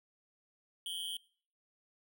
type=tone with amplitude modulation; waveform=square; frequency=3164 Hz; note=G7; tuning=15 cents sharp; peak=-34 dBFS; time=0.86-1.17 s; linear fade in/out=2 ms; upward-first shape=sine; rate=178 Hz; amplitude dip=95%; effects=noise-tail reverb RT60 0.5 s tail -23 dB re dry